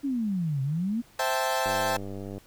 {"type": "exponential two-way sweep", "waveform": "sine", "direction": "down then up", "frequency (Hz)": [290.2, 130.81, 245.3], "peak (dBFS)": -25, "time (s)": [0.03, 1.02], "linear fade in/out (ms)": 20, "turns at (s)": 0.62}
{"type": "chord", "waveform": "30% pulse", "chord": "A minor seventh", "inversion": "first", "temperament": "equal", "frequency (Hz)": [523.3, 659.3, 784, 880], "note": ["C5", "E5", "G5", "A5"], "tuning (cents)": [0, 0, 0, 0], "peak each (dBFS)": -28, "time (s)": [1.19, 1.97], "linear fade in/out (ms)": 5}
{"type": "click train", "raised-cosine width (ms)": 2, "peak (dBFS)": -25, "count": 72, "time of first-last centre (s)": [1.66, 2.38], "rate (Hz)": 98.6}
{"effects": ["pink hiss -57 dBFS RMS until 2.46 s"]}